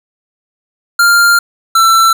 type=tone pair in turn; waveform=square; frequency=1396.9 / 1340.1 Hz; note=F6 / E6; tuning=0 / +28 cents; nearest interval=minor second; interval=72 cents; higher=first; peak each=-6 dBFS; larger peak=neither; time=0.99-1.39 / 1.75-2.13 s; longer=first; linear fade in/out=5 ms; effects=none